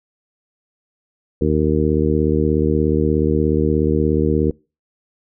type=harmonic tone; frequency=76.8 Hz; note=D#2; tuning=22 cents flat; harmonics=1 / 2 / 3 / 4 / 5 / 6; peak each=-21 / -21 / -21 / -21 / -21 / -21 dBFS; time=1.41-4.51 s; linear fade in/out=5 ms; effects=noise-tail reverb RT60 0.3 s tail -24 dB re dry